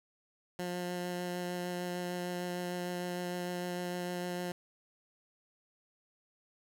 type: tone with vibrato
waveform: 15% pulse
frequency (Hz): 177.9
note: F3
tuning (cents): +32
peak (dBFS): -29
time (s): 0.59-4.52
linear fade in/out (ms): 2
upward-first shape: sine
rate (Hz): 6.6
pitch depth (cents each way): 10
effects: none